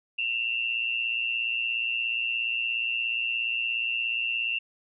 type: tone pair together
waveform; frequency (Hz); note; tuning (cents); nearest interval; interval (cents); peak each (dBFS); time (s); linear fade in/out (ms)
sine; 2695 / 2812; E7 / F7; +38 / +11; minor second; 73; -27 / -31; 0.18-4.59; 10
effects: none